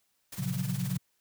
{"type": "noise with tremolo", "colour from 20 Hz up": "white", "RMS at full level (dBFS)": -41, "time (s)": [0.32, 0.97], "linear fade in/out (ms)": 5, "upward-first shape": "sine", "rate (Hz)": 19, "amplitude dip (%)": 60}
{"type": "chord", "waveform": "sine", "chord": "Gb major seventh", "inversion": "first", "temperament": "equal with one note detuned", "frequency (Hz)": [116.54, 138.59, 176.03, 185], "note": ["Bb2", "Db3", "F3", "Gb3"], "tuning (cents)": [0, 0, 14, 0], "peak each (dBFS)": [-36, -33, -37, -35], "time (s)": [0.38, 0.98], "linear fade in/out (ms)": 10}
{"effects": ["white hiss -74 dBFS RMS until 1.2 s"]}